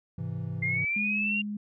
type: chord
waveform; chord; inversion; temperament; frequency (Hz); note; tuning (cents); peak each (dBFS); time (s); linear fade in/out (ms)
triangle; Ab augmented; none; equal; 103.83 / 130.81 / 164.81; Ab2 / C3 / E3; 0 / 0 / 0; -34 / -34 / -33; 0.18-0.85; 5
type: linear sweep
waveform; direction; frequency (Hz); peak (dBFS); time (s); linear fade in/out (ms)
sine; up; 2090 to 2794; -26; 0.62-1.42; 10
type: tone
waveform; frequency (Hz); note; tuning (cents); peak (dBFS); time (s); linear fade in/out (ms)
sine; 207.7; G#3; 0; -31; 0.96-1.57; 5
effects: none